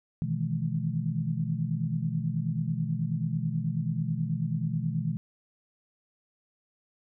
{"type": "chord", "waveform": "sine", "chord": "E major seventh", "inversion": "second", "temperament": "equal with one note detuned", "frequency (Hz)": [123.47, 155.56, 164.81, 212.4], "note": ["B2", "D#3", "E3", "G#3"], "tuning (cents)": [0, 0, 0, 39], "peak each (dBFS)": [-33, -31, -31, -36], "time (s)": [0.22, 5.17], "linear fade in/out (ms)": 0, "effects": []}